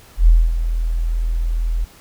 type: tone with ADSR envelope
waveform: sine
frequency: 41.2 Hz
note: E1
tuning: in tune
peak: -5 dBFS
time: 0.17-1.85 s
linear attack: 100 ms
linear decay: 240 ms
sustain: -11 dB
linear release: 11 ms
effects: pink hiss -46 dBFS RMS until 2 s